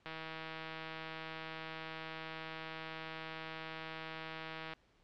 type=click train; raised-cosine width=0.3 ms; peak=-28 dBFS; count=749; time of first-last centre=0.06-4.735 s; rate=160 Hz; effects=pink hiss -70 dBFS RMS until 5.03 s + low-pass 4000 Hz 12 dB/octave